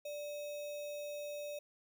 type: tone with sample-and-hold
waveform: sine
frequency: 587.3 Hz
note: D5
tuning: in tune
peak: -40 dBFS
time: 0.05-1.59 s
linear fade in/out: 5 ms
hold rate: 3150 Hz
effects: none